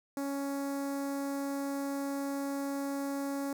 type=tone with notch filter; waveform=sawtooth; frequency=278.4 Hz; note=C#4; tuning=8 cents sharp; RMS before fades=-35 dBFS; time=0.17-3.53 s; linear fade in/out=2 ms; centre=3000 Hz; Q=0.54; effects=none